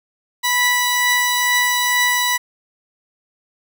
sawtooth tone pair together, 983.1 / 1964 Hz, B5 / B6, -8 / -10 cents, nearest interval octave, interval 1198 cents, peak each -16 / -13 dBFS, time 0.43-2.38 s, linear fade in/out 20 ms, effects none

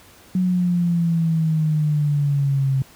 sine exponential sweep, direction down, 185 to 133 Hz, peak -16 dBFS, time 0.35-2.82 s, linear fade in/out 2 ms, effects pink hiss -48 dBFS RMS until 2.95 s + high-pass 60 Hz 12 dB/octave

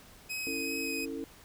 sawtooth tone with vibrato, 2526 Hz, D#7, 26 cents sharp, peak -31 dBFS, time 0.29-1.06 s, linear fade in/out 20 ms, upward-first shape sine, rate 2.6 Hz, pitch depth 11 cents each way
sine chord, A major, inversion first, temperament equal with one note detuned, 277.2 / 329.6 / 449 Hz, C#4 / E4 / A4, 0 / 0 / +35 cents, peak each -38 / -40 / -40 dBFS, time 0.47-1.24 s, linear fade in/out 0 ms
effects pink hiss -55 dBFS RMS until 1.44 s

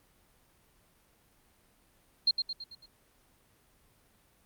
sine tone with echo, 4200 Hz, C8, 6 cents sharp, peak -21 dBFS, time 2.27-2.31 s, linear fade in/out 5 ms, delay 110 ms, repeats 5, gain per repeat -6 dB, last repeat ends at 2.86 s, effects pink hiss -66 dBFS RMS until 4.45 s + Opus 32 kbps

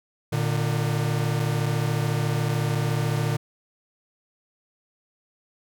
45% pulse tone pair together, 116.39 / 150.3 Hz, A#2 / D3, -2 / +40 cents, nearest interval major third, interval 442 cents, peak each -25 / -25 dBFS, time 0.32-3.37 s, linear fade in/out 10 ms, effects none

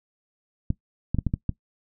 clicks, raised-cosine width 5 ms, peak -11 dBFS, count 6, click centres 0.704 / 1.146 / 1.187 / 1.267 / 1.339 / 1.493 s, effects noise-tail reverb RT60 0.1 s tail -19 dB re dry

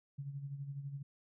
sine tone with tremolo, 140 Hz, C#3, 18 cents sharp, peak -38 dBFS, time 0.18-1.03 s, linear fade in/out 10 ms, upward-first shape sine, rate 12 Hz, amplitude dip 60%, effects none

